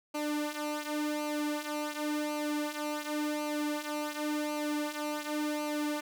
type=tone with flanger; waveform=sawtooth; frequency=298.8 Hz; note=D4; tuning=30 cents sharp; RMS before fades=-34 dBFS; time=0.14-6.01 s; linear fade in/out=10 ms; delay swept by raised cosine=0.56 to 3.96 ms; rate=0.91 Hz; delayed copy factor=-0.7; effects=none